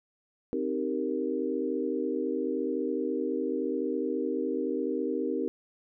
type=chord; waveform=sine; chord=C minor seventh; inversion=none; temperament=equal; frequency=261.6 / 311.1 / 392 / 466.2 Hz; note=C4 / Eb4 / G4 / Bb4; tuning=0 / 0 / 0 / 0 cents; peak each=-33 dBFS; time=0.53-5.48 s; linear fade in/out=0 ms; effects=none